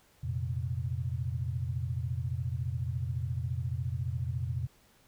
sine chord, F suspended fourth, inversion none, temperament equal, 87.31 / 116.54 / 130.81 Hz, F2 / Bb2 / C3, 0 / 0 / 0 cents, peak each -35 / -35 / -35 dBFS, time 0.23-4.67 s, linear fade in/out 10 ms, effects pink hiss -64 dBFS RMS until 5.07 s

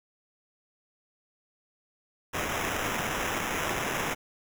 white noise with sample-and-hold, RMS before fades -31 dBFS, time 2.33-4.15 s, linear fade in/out 20 ms, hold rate 4410 Hz, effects none

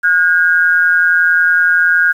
sine tone pair together, 1447.3 / 1618 Hz, F#6 / G#6, -39 / -46 cents, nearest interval major second, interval 193 cents, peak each -11 dBFS, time 0.03-2.13 s, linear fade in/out 20 ms, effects 7-bit

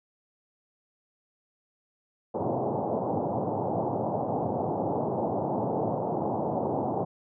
white band-pass noise, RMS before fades -29 dBFS, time 2.34-7.05 s, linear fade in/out 10 ms, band 100 to 860 Hz, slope 48 dB/octave, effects none

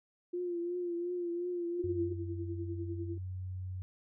sine tone with vibrato, 349.8 Hz, F4, 3 cents sharp, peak -33 dBFS, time 0.33-2.13 s, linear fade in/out 10 ms, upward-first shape triangle, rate 2.8 Hz, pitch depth 49 cents each way
sine tone with tremolo, 337.8 Hz, E4, 42 cents sharp, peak -36 dBFS, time 1.79-3.18 s, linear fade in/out 5 ms, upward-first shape sine, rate 10 Hz, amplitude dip 70%
sine tone, 92.5 Hz, F#2, in tune, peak -37 dBFS, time 1.84-3.82 s, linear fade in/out 0 ms
effects none

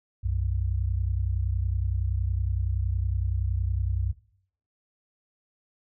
sine tone pair together, 63 / 93.74 Hz, B1 / F#2, +35 / +23 cents, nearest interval perfect fifth, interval 688 cents, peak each -27 dBFS, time 0.23-4.13 s, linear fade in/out 20 ms, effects noise-tail reverb RT60 0.6 s tail -17 dB re dry

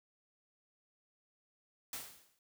white noise with exponential decay, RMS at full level -40 dBFS, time 1.93-2.39 s, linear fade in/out 2 ms, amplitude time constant 100 ms, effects none

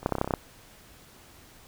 clicks, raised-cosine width 1 ms, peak -26 / -9 / -25 / -10 / -14 / -15 / -9 / -16 / -17 / -12 / -9 dBFS, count 11, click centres 0.03 / 0.061 / 0.092 / 0.123 / 0.153 / 0.184 / 0.214 / 0.245 / 0.276 / 0.308 / 0.338 s, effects pink hiss -53 dBFS RMS until 1.67 s

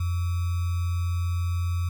sine tone with sample-and-hold, 87.31 Hz, F2, in tune, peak -23 dBFS, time 0-1.89 s, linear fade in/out 5 ms, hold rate 1225 Hz, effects none

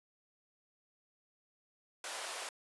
pink high-pass noise, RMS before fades -42 dBFS, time 2.04-2.49 s, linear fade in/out 2 ms, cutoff 520 Hz, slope 24 dB/octave, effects resampled to 24000 Hz

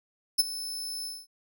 sawtooth tone with ADSR envelope, 5260 Hz, E8, 5 cents flat, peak -14 dBFS, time 0.38-1.27 s, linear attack 17 ms, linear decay 25 ms, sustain -17 dB, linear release 220 ms, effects none

